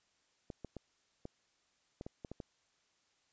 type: clicks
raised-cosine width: 2 ms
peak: -30 dBFS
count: 9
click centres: 0.502 / 0.647 / 0.767 / 1.254 / 2.011 / 2.065 / 2.248 / 2.316 / 2.402 s
effects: white hiss -75 dBFS RMS until 3.32 s + resampled to 16000 Hz